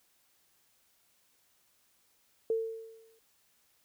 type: tone with exponential decay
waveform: sine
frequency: 450 Hz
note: A4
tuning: 39 cents sharp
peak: -25 dBFS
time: 2.5-3.19 s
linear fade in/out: 2 ms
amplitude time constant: 150 ms
effects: white hiss -70 dBFS RMS until 3.84 s